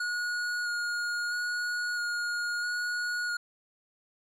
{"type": "tone with vibrato", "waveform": "square", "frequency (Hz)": 1441, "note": "F#6", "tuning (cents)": -46, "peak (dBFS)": -30, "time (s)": [0, 3.37], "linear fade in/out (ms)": 5, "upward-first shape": "square", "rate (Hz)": 0.76, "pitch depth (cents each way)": 11, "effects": ["low-pass 8000 Hz 12 dB/octave", "12-bit"]}